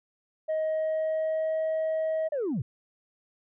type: tone with pitch glide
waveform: sine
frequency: 629 to 635.9 Hz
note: D#5 to D#5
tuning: +19 to +38 cents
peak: -23 dBFS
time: 0.48-2.29 s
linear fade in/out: 20 ms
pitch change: +19 cents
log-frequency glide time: 0.63-1.61 s
type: linear sweep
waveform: sine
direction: down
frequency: 621 to 98.9 Hz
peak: -25 dBFS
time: 2.32-2.62 s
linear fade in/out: 5 ms
effects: tanh soft clip ceiling -24 dBFS